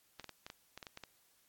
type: clicks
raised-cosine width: 0.2 ms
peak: -29 dBFS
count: 10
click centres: 0.197 / 0.243 / 0.293 / 0.465 / 0.501 / 0.776 / 0.828 / 0.868 / 0.974 / 1.037 s
effects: white hiss -71 dBFS RMS until 1.48 s + AAC 64 kbps